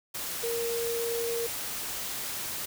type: tone in noise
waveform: sine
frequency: 466.2 Hz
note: A#4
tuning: in tune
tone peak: -29 dBFS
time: 0.43-1.47 s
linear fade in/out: 10 ms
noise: white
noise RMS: -35 dBFS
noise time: 0.14-2.66 s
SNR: +3 dB
effects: none